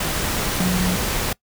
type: tone in noise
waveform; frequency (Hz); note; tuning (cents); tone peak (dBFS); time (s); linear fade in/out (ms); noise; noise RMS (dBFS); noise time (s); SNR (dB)
sine; 181.7; F#3; -31; -19; 0.6-0.96; 5; pink; -23; 0-1.33; +1
effects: noise-tail reverb RT60 0.1 s tail -23 dB re dry